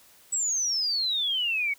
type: exponential sweep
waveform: sine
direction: down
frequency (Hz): 7902 to 2200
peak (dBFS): -24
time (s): 0.32-1.74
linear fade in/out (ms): 10
effects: white hiss -56 dBFS RMS until 1.78 s